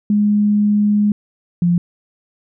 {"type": "tone pair in turn", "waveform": "sine", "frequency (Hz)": [207.7, 173.84], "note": ["G#3", "F3"], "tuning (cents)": [0, -8], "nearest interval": "minor third", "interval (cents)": 308, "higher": "first", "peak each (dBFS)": -11, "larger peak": "neither", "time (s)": [[0.1, 1.12], [1.62, 1.78]], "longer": "first", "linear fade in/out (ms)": 2, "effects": []}